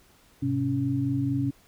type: tone cluster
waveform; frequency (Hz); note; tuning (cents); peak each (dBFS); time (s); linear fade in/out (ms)
sine; 104.5 / 129 / 278.7; G#2 / C3 / C#4; +11 / -24 / +9; -34 / -27 / -26; 0.42-1.51; 10
effects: pink hiss -59 dBFS RMS until 1.67 s